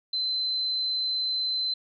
sine tone, 4064 Hz, B7, 49 cents sharp, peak -25 dBFS, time 0.13-1.74 s, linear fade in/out 5 ms, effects none

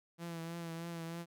sawtooth tone with vibrato, 167.4 Hz, E3, 27 cents sharp, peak -37 dBFS, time 0.18-1.26 s, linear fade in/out 50 ms, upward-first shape triangle, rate 3.2 Hz, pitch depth 39 cents each way, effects none

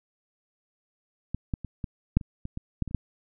clicks, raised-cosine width 5 ms, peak -17 / -15 / -23 / -19 / -7 / -26 / -22 / -21 / -13 / -23 / -30 / -11 dBFS, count 12, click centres 1.346 / 1.538 / 1.647 / 1.842 / 2.17 / 2.212 / 2.454 / 2.574 / 2.823 / 2.877 / 2.911 / 2.947 s, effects none

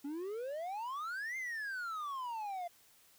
triangle exponential two-way sweep, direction up then down, 273.5 to 2121 to 683 Hz, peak -36 dBFS, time 0.04-2.68 s, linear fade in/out 10 ms, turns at 1.37 s, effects white hiss -65 dBFS RMS until 3.18 s

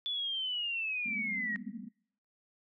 sine linear sweep, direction down, 3470 to 1864.7 Hz, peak -32 dBFS, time 0.06-1.56 s, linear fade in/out 0 ms
white band-pass noise, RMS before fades -43 dBFS, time 1.05-1.89 s, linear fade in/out 10 ms, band 190 to 250 Hz, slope 96 dB/octave
effects noise-tail reverb RT60 0.7 s tail -26 dB re dry

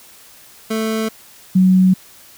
25% pulse / sine tone pair in turn, 220.6 / 186.15 Hz, A3 / F#3, +5 / +11 cents, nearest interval minor third, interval 294 cents, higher first, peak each -14 / -8 dBFS, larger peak second, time 0.7-1.09 / 1.55-1.94 s, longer neither, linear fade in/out 10 ms, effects white hiss -44 dBFS RMS until 2.37 s

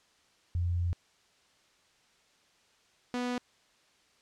sine / sawtooth tone pair in turn, 87.1 / 246.4 Hz, F2 / B3, -4 / -4 cents, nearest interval octave + tritone, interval 1800 cents, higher second, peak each -27 dBFS, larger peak neither, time 0.55-0.93 / 3.14-3.38 s, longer first, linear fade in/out 0 ms, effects white hiss -66 dBFS RMS until 4.21 s + low-pass 6000 Hz 12 dB/octave

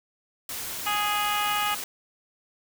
white noise, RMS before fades -34 dBFS, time 0.49-1.84 s, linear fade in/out 2 ms
harmonic tone, 415.3 Hz, G#4, in tune, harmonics 2 / 3 / 4 / 5 / 6 / 7 / 8, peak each -29 / -28 / -35 / -36 / -34 / -32 / -41 dBFS, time 0.86-1.75 s, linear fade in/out 10 ms
effects none

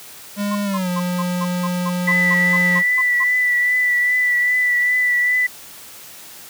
square tone with pitch glide, 204 to 178.62 Hz, G#3 to F3, -31 to +39 cents, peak -20 dBFS, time 0.36-2.83 s, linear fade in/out 50 ms, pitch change -230 cents, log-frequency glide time 0.64-0.89 s
sine tone bursts, 1046.5 Hz, C6, in tune, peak -22 dBFS, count 13, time 0.51-3.242 s, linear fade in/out 10 ms, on 44 ms, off 180 ms
sine tone with vibrato, 1975.5 Hz, B6, in tune, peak -14 dBFS, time 2.07-5.47 s, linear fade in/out 10 ms, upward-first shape triangle, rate 2.5 Hz, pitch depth 25 cents each way
effects white hiss -39 dBFS RMS until 6.49 s + high-pass 80 Hz 12 dB/octave

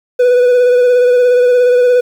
triangle tone with vibrato, 493.9 Hz, B4, in tune, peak -4 dBFS, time 0.19-2.01 s, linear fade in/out 10 ms, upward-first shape sine, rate 17 Hz, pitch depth 25 cents each way, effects 7-bit

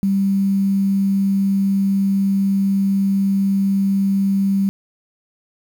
sine tone with quantisation, 196 Hz, G3, in tune, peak -14 dBFS, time 0.03-4.69 s, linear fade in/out 0 ms, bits 7, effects none

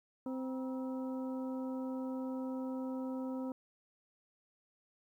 harmonic tone with a mistuned harmonic, 260 Hz, C4, 11 cents flat, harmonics 1 / 2 / 3 / 4 / 5, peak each -37 / -44 / -55 / -51 / -56 dBFS, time 0.26-3.52 s, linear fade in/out 2 ms, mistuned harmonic 4, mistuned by -140 cents, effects 12-bit

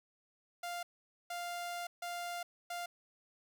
sawtooth tone bursts at uneven times, 698.5 Hz, F5, in tune, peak -35 dBFS, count 4, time 0.63-0.83 / 1.3-1.87 / 2.02-2.43 / 2.7-2.86 s, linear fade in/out 5 ms, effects none

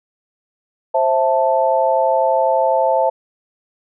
sine chord, A minor, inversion first, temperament just, 528 / 660 / 880 Hz, C5 / E5 / A5, +16 / +2 / 0 cents, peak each -17 dBFS, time 0.94-3.1 s, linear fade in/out 10 ms, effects none

